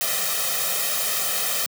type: noise with comb filter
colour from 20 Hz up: white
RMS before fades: -24 dBFS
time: 0.01-1.66 s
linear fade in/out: 0 ms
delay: 1.6 ms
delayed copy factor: +0.95
effects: high-pass 200 Hz 12 dB/octave